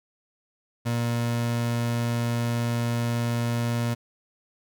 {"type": "tone", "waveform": "30% pulse", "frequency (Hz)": 118.2, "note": "A#2", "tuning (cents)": 24, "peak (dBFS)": -21, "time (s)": [0.85, 3.95], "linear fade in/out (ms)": 20, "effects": []}